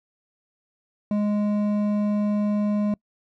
sine tone with hard clipping, 207.7 Hz, G#3, in tune, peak -22 dBFS, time 1.11-2.94 s, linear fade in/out 2 ms, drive 8 dB, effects noise-tail reverb RT60 0.1 s tail -26 dB re dry

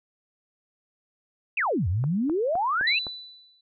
sine exponential two-way sweep, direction down then up, 2794 to 81.4 to 2794 Hz, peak -22 dBFS, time 1.57-2.99 s, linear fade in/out 5 ms, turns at 1.88 s
click train, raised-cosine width 1 ms, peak -23 dBFS, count 5, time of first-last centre 2.04-3.068 s, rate 3.89 Hz
sine tone with exponential decay, 3980 Hz, B7, 13 cents sharp, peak -21 dBFS, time 2.87-3.61 s, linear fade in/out 5 ms, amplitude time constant 160 ms
effects none

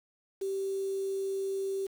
sine tone with quantisation, 388.8 Hz, G4, 14 cents flat, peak -30 dBFS, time 0.41-1.87 s, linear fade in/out 10 ms, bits 8, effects none

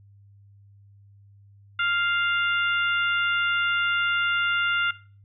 harmonic tone, 698.5 Hz, F5, in tune, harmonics 2 / 3 / 4 / 5, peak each -23 / -31 / -29 / -35 dBFS, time 1.79-4.91 s, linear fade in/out 5 ms, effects noise-tail reverb RT60 0.4 s tail -18 dB re dry + added 100 Hz sine -50 dBFS peak until 5.24 s

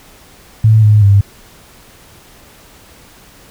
sine tone with pitch steps, 109.7 / 105.9 / 99.9 Hz, A2 / G#2 / G2, -5 / +34 / +33 cents, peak -4 dBFS, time 0.64-1.21 s, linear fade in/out 5 ms, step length 190 ms, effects pink hiss -42 dBFS RMS until 3.5 s

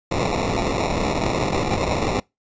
white noise with sample-and-hold, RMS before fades -22 dBFS, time 0.11-2.2 s, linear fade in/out 5 ms, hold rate 1575 Hz, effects noise-tail reverb RT60 0.2 s tail -25 dB re dry + resampled to 16000 Hz

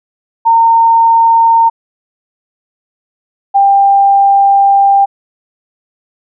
sine tone pair in turn, 915 / 793.4 Hz, A#5 / G5, -32 / +21 cents, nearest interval major second, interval 247 cents, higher first, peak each -4 dBFS, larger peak neither, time 0.45-1.7 / 3.54-5.06 s, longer second, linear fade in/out 20 ms, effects none

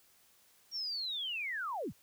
sine linear sweep, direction down, 5650 to 46.25 Hz, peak -35 dBFS, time 0.71-1.93 s, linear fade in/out 50 ms, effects white hiss -66 dBFS RMS until 2.02 s

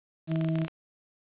harmonic tone, 161.2 Hz, E3, 38 cents flat, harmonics 1 / 2 / 4, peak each -26 / -32 / -38 dBFS, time 0.27-0.68 s, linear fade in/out 50 ms
clicks, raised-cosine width 0.3 ms, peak -22 dBFS, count 10, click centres 0.316 / 0.359 / 0.412 / 0.446 / 0.487 / 0.556 / 0.586 / 0.617 / 0.648 / 0.681 s
effects resampled to 8000 Hz + 9-bit

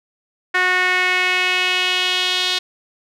sawtooth tone with band-pass filter sweep, 365.8 Hz, F#4, 20 cents flat, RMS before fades -18 dBFS, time 0.54-2.59 s, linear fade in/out 10 ms, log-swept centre 1800 to 3700 Hz, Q 3, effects none

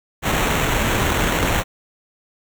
pink noise with sample-and-hold, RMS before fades -19 dBFS, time 0.22-1.64 s, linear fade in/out 50 ms, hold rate 4900 Hz, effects none

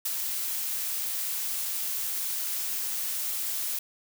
blue noise with ADSR envelope, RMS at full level -28 dBFS, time 0.05-3.79 s, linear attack 8 ms, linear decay 26 ms, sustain -3 dB, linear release 4 ms, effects none

